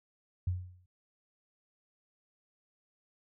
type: tone with exponential decay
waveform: sine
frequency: 90.5 Hz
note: F#2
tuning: 38 cents flat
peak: -26 dBFS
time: 0.47-0.86 s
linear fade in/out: 5 ms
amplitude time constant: 84 ms
effects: none